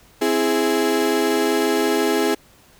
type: chord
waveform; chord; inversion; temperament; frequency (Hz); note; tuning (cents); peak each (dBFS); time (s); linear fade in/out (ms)
35% pulse; C augmented; none; equal; 261.6 / 329.6 / 415.3; C4 / E4 / G#4; 0 / 0 / 0; -22 / -20 / -18; 0.21-2.35; 10
effects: pink hiss -52 dBFS RMS until 2.79 s